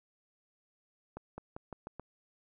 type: accelerating click train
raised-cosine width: 1 ms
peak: -28 dBFS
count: 6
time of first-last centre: 1.17-1.996 s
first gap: 210 ms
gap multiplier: 0.88
effects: none